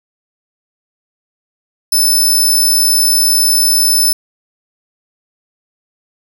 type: tone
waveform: 15% pulse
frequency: 5274 Hz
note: E8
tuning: in tune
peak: -3 dBFS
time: 1.92-4.13 s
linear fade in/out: 5 ms
effects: none